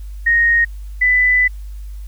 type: tone pair in turn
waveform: sine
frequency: 1864.7 / 1995.1 Hz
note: A#6 / B6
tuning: 0 / +17 cents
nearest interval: minor second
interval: 117 cents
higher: second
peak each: -10 dBFS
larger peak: neither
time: 0.26-0.65 / 1.01-1.48 s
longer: second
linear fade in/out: 10 ms
effects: added 50 Hz sine -27 dBFS peak until 2.07 s + white hiss -53 dBFS RMS until 2.07 s